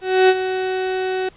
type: tone with ADSR envelope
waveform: 35% pulse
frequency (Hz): 374.2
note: F#4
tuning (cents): +20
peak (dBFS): -7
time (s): 0.01-1.29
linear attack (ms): 280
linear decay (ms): 48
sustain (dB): -11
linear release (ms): 5
effects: pink hiss -50 dBFS RMS until 1.36 s + resampled to 8000 Hz